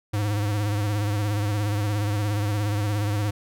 square tone with vibrato, 103.83 Hz, G#2, in tune, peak -23 dBFS, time 0.13-3.31 s, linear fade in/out 10 ms, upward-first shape sine, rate 17 Hz, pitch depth 58 cents each way, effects none

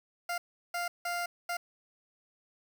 20% pulse tone bursts at uneven times, 698.5 Hz, F5, in tune, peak -27 dBFS, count 4, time 0.29-0.38 / 0.74-0.88 / 1.05-1.26 / 1.49-1.57 s, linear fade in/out 5 ms, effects 9-bit

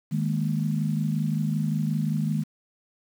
sine chord, D# suspended fourth, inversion none, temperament equal, 155.56 / 207.7 / 233.1 Hz, D#3 / G#3 / A#3, 0 / 0 / 0 cents, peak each -25 / -28 / -31 dBFS, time 0.11-2.44 s, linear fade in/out 20 ms, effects 8-bit

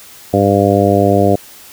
harmonic tone, 99.7 Hz, G2, 30 cents sharp, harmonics 1 / 2 / 3 / 4 / 5 / 6 / 7, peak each -16 / -16 / -16 / -16 / -16 / -16 / -16 dBFS, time 0.33-1.36 s, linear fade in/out 10 ms, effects white hiss -38 dBFS RMS until 1.72 s

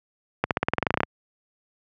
accelerating click train, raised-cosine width 0.5 ms, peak -5 dBFS, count 14, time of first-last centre 0.44-1.033 s, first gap 68 ms, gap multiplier 0.93, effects high-pass 80 Hz 12 dB/octave

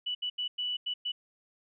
sine tone bursts at uneven times, 2960 Hz, F#7, in tune, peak -30 dBFS, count 6, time 0.06-0.15 / 0.22-0.3 / 0.38-0.48 / 0.58-0.77 / 0.86-0.94 / 1.05-1.12 s, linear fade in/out 10 ms, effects none

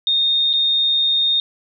sine tone with dropouts, 3679 Hz, A#7, 24 cents flat, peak -14 dBFS, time 0.07-1.4 s, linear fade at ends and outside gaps 1 ms, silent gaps 0.531-0.536 s, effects none

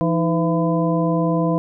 harmonic tone with a mistuned harmonic, 168 Hz, E3, 33 cents sharp, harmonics 1 / 2 / 3 / 4 / 6, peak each -19 / -22 / -24 / -25 / -27 dBFS, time 0.01-1.58 s, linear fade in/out 0 ms, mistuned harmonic 2, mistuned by -100 cents, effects none

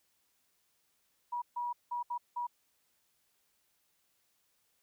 sine tone bursts at uneven times, 965 Hz, B5, 40 cents flat, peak -33 dBFS, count 5, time 1.32-1.42 / 1.56-1.73 / 1.91-2.03 / 2.1-2.18 / 2.36-2.47 s, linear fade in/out 10 ms, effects white hiss -75 dBFS RMS until 4.82 s

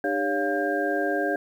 sine tone cluster, 302.7 / 401.2 / 561 / 701 / 1599 Hz, D#4 / G4 / C#5 / F5 / G6, -48 / +40 / +21 / +6 / +34 cents, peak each -29 dBFS, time 0.04-1.36 s, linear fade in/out 2 ms, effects 9-bit

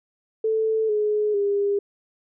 sine tone with pitch steps, 440.7 / 421.8 / 403.7 Hz, A4 / G#4 / G#4, +3 / +27 / -49 cents, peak -19 dBFS, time 0.44-1.79 s, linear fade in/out 5 ms, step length 450 ms, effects none

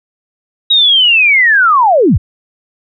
sine linear sweep, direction down, 3838 to 46.25 Hz, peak -5 dBFS, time 0.7-2.18 s, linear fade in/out 10 ms, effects none

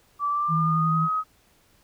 sine tone with pitch glide, 1160 to 1265 Hz, D6 to D#6, -22 to +28 cents, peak -22 dBFS, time 0.19-1.24 s, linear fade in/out 50 ms, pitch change +150 cents, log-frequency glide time 0.29-1.03 s
sine tone with vibrato, 160.6 Hz, E3, 45 cents flat, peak -22 dBFS, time 0.48-1.09 s, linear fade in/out 50 ms, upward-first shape triangle, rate 11 Hz, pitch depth 24 cents each way
effects pink hiss -61 dBFS RMS until 1.83 s

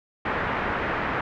white low-pass noise, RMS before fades -27 dBFS, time 0.25-1.21 s, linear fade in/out 5 ms, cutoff 1900 Hz, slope 24 dB/octave, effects none

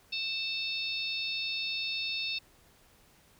harmonic tone with a mistuned harmonic, 880 Hz, A5, in tune, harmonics 3 / 4 / 5 / 6, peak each -35 / -36 / -38 / -42 dBFS, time 0.12-2.39 s, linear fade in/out 10 ms, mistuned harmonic 4, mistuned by +73 cents, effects pink hiss -62 dBFS RMS until 3.39 s

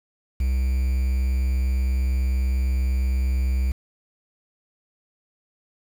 triangle tone with quantisation, 64.4 Hz, C2, 27 cents flat, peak -17 dBFS, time 0.4-3.72 s, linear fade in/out 5 ms, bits 7, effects none

